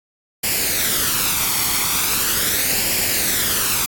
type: noise with flanger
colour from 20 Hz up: white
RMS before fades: -19 dBFS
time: 0.43-3.86 s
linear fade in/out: 10 ms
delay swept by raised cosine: 0.4 to 0.91 ms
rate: 0.4 Hz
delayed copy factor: +0.55
effects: AAC 64 kbps